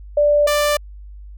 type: tone pair in turn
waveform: sine / sawtooth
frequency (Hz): 587.3 / 589.8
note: D5 / D5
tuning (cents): 0 / +7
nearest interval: unison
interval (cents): 7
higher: second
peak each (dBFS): -11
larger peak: neither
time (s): 0.17-0.47 / 0.47-0.77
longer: neither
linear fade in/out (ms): 5
effects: added 50 Hz sine -34 dBFS peak until 1.37 s